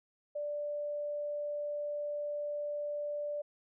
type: tone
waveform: sine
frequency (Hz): 587.3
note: D5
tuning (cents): 0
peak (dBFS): -34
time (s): 0.35-3.42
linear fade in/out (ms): 10
effects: none